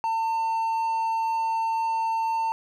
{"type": "tone", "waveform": "triangle", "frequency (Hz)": 901, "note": "A5", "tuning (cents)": 41, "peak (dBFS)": -21, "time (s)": [0.04, 2.52], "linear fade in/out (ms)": 0, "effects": []}